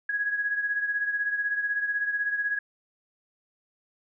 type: beating tone pair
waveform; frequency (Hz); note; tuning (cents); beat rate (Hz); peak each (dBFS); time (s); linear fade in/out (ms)
sine; 1661.2 / 1677.2; G#6 / G#6; 0 / +17; 16; -26 / -33; 0.09-2.59; 5
effects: none